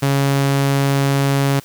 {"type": "tone", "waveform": "sawtooth", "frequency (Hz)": 138.59, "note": "C#3", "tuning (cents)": 0, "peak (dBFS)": -10, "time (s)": [0.02, 1.6], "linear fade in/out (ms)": 10, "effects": ["white hiss -44 dBFS RMS until 1.64 s"]}